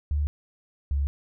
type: tone pair in turn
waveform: sine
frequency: 73.42 / 70.33 Hz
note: D2 / C#2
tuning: 0 / +26 cents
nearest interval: minor second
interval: 74 cents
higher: first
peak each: -22 dBFS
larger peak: neither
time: 0.11-0.27 / 0.91-1.07 s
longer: neither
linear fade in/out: 0 ms
effects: none